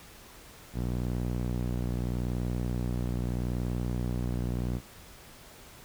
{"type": "tone with band-pass filter", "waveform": "sawtooth", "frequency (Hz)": 60.8, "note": "B1", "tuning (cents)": -26, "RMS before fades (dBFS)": -31, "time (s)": [0.73, 4.81], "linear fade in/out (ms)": 50, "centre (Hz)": 170, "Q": 0.73, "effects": ["pink hiss -51 dBFS RMS until 5.84 s"]}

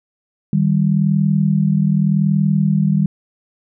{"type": "tone pair together", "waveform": "sine", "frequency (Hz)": [155.14, 196], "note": ["D#3", "G3"], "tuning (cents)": [-5, 0], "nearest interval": "major third", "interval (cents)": 405, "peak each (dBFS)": -15, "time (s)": [0.53, 3.06], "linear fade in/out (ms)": 2, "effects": []}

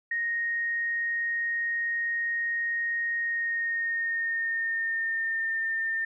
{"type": "tone with pitch glide", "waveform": "sine", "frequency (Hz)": [1864.7, 1806.4], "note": ["A#6", "A6"], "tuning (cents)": [0, 45], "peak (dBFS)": -26, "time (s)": [0.11, 6.05], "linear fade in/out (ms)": 5, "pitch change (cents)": -55, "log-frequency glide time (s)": [3.18, 5.59], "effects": []}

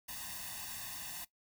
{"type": "noise with comb filter", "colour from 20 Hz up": "white", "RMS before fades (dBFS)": -44, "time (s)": [0.08, 1.25], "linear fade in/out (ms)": 10, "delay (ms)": 1.1, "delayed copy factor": 0.9, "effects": ["noise-tail reverb RT60 0.1 s tail -17 dB re dry"]}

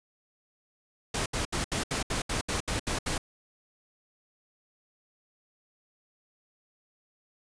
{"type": "noise bursts", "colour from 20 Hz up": "pink", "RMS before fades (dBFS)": -30, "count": 11, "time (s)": [1.14, 3.18], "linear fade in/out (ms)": 5, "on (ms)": 120, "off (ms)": 72, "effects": ["resampled to 22050 Hz"]}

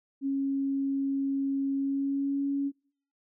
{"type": "tone with pitch glide", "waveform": "sine", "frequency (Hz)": [274.1, 279.2], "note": ["C#4", "C#4"], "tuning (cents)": [-19, 13], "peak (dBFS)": -26, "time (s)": [0.21, 2.72], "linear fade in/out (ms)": 50, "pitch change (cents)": 32, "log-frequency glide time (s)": [1.75, 2.45], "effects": ["noise-tail reverb RT60 0.5 s tail -24 dB re dry"]}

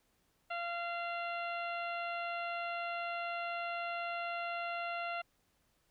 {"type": "harmonic tone", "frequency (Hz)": 689, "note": "F5", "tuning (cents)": -24, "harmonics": [1, 2, 3, 4, 5, 6], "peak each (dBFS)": [-39, -41, -46, -44, -55, -57], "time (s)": [0.5, 5.22], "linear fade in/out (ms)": 10, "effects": ["pink hiss -75 dBFS RMS until 5.9 s"]}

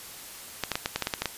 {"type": "clicks", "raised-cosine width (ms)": 0.2, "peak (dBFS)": -9, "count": 10, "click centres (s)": [0.637, 0.717, 0.755, 0.859, 0.96, 1.023, 1.071, 1.138, 1.22, 1.257], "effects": ["white hiss -43 dBFS RMS until 1.37 s", "resampled to 32000 Hz"]}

